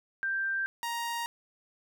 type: tone pair in turn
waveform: sine / sawtooth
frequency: 1576 / 937.1 Hz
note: G6 / A#5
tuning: +9 / +9 cents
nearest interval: major sixth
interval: 900 cents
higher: first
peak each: -28 dBFS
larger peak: neither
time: 0.23-0.66 / 0.83-1.26 s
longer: neither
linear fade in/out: 0 ms
effects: none